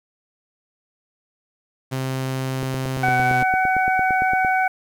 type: tone with pitch glide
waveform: sawtooth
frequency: 131.6 to 127.34 Hz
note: C3 to C3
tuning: +10 to -47 cents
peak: -19 dBFS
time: 1.91-3.44 s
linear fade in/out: 20 ms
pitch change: -57 cents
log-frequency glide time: 3-3.13 s
type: click train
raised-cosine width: 2 ms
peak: -16 dBFS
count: 17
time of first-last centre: 2.63-4.448 s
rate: 8.8 Hz
type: harmonic tone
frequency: 751 Hz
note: F#5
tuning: 26 cents sharp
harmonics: 1 / 2 / 3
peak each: -18 / -22 / -26 dBFS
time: 3.03-4.68 s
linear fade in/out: 5 ms
effects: 8-bit